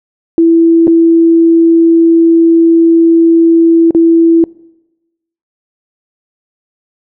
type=tone with dropouts; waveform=sine; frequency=331.6 Hz; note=E4; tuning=10 cents sharp; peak=-3 dBFS; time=0.38-4.44 s; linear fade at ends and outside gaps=1 ms; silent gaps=0.871-0.878 / 3.908-3.948 s; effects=noise-tail reverb RT60 1.0 s tail -24 dB re dry